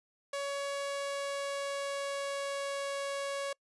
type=tone with pitch glide; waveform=sawtooth; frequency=561 to 557.4 Hz; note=C#5 to C#5; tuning=+21 to +9 cents; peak=-30 dBFS; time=0.33-3.53 s; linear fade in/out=5 ms; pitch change=-12 cents; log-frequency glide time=0.69-3.03 s; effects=noise-tail reverb RT60 0.1 s tail -26 dB re dry + resampled to 24000 Hz